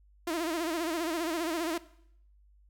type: tone with vibrato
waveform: sawtooth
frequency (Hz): 329.6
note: E4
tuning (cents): 0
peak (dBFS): -26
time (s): 0.27-1.78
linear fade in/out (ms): 5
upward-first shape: sine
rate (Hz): 15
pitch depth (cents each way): 110
effects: noise-tail reverb RT60 0.7 s tail -18 dB re dry + added 50 Hz sine -58 dBFS peak until 2.69 s

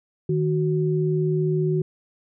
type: tone pair together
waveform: sine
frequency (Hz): 155.56 / 370.7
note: D#3 / F#4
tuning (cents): 0 / +3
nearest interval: octave + minor third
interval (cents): 1503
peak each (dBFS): -21 / -23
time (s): 0.29-1.82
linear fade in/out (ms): 5
effects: none

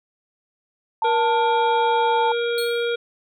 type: tone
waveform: sine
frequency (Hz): 890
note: A5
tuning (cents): +20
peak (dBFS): -18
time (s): 1.02-2.32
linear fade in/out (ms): 2
type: harmonic tone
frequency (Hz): 472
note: A#4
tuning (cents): +22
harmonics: 1 / 3 / 5 / 7 / 8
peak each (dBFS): -21 / -29 / -34 / -32 / -38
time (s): 1.04-2.96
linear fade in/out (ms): 10
type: tone with exponential decay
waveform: sawtooth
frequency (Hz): 4300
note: C8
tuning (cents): +47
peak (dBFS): -23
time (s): 2.58-2.96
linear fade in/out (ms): 1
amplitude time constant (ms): 81
effects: none

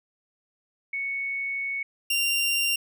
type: tone pair in turn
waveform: sine / sawtooth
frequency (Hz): 2217 / 2776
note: C#7 / F7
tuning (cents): 0 / -11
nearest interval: major third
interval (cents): 389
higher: second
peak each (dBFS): -27 / -19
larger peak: second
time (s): 0.93-1.83 / 2.1-2.76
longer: first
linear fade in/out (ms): 5
effects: none

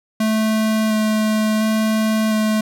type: tone with vibrato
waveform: square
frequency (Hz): 217.2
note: A3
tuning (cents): -22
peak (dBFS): -16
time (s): 0.2-2.61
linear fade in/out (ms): 5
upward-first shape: square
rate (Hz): 0.71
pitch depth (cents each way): 9
effects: none

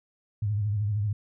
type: tone with vibrato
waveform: sine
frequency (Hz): 104.1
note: G#2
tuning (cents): +5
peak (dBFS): -24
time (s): 0.42-1.13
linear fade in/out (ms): 5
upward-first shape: sine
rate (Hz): 13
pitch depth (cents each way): 79
effects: none

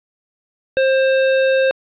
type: tone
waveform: square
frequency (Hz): 530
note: C5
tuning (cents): +22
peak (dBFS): -13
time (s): 0.77-1.71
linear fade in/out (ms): 0
effects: resampled to 8000 Hz + 8-bit

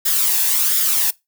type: noise with flanger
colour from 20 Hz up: blue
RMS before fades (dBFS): -17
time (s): 0.05-1.11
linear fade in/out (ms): 10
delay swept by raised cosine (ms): 0.57 to 1.16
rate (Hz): 1.4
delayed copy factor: +0.55
effects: noise-tail reverb RT60 0.2 s tail -22 dB re dry

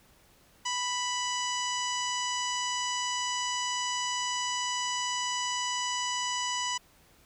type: harmonic tone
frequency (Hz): 987.8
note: B5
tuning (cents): 0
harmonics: 1 / 2 / 3 / 4 / 5 / 6 / 7 / 8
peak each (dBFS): -33 / -38 / -35 / -46 / -40 / -38 / -40 / -43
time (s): 0.65-6.78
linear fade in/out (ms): 10
effects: pink hiss -61 dBFS RMS until 7.25 s

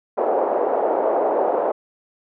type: band-pass noise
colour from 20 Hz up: white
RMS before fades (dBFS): -20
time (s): 0.17-1.72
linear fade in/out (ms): 10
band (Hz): 410 to 710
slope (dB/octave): 24
effects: none

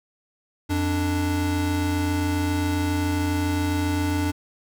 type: tone pair together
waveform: square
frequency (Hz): 88.77 / 293.7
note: F2 / D4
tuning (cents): +29 / 0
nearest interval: octave + major sixth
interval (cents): 2071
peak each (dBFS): -25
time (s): 0.69-4.32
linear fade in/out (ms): 20
effects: none

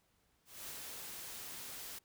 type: noise with ADSR envelope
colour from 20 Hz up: white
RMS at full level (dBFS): -45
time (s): 0.45-1.99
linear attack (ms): 240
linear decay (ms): 8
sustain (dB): -2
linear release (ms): 8
effects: pink hiss -75 dBFS RMS until 2.04 s

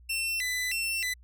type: tone with vibrato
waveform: sawtooth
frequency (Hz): 2323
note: D7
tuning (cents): -20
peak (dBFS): -25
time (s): 0.09-1.14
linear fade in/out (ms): 10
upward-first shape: square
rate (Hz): 1.6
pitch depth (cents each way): 260
effects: added 60 Hz sine -51 dBFS peak until 1.23 s

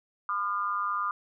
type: tone with amplitude modulation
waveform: sine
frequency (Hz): 1209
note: D6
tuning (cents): +50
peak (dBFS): -23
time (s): 0.29-1.11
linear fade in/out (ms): 2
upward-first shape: sine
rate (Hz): 196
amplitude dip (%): 85
effects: none

